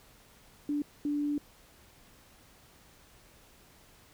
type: tone bursts at uneven times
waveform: sine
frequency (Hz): 292.1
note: D4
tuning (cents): -9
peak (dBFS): -28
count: 2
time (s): 0.69-0.82 / 1.05-1.38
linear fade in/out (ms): 2
effects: pink hiss -59 dBFS RMS until 4.13 s